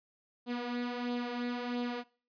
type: tone with flanger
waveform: sawtooth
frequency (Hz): 243.1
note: B3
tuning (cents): -27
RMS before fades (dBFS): -36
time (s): 0.46-2.04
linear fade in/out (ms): 50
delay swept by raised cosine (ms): 0.24 to 3.64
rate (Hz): 1.5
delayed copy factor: +0.55
effects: noise-tail reverb RT60 0.4 s tail -22 dB re dry + resampled to 11025 Hz